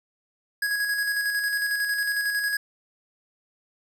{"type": "tone with tremolo", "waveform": "square", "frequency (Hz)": 1661.2, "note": "G#6", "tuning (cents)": 0, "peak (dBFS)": -23, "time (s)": [0.62, 2.57], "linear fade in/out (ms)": 5, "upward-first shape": "square", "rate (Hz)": 11, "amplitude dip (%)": 35, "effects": []}